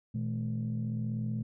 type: tone cluster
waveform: sine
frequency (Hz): 119.6 / 160.5 / 215.7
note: A#2 / E3 / A3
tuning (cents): +45 / -46 / -34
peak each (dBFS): -32 / -39 / -34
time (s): 0.14-1.43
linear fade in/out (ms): 10
effects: tanh soft clip ceiling -25 dBFS